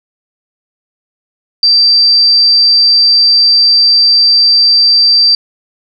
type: tone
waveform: sine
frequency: 4684 Hz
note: D8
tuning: 5 cents flat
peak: -4 dBFS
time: 1.63-5.35 s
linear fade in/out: 2 ms
effects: none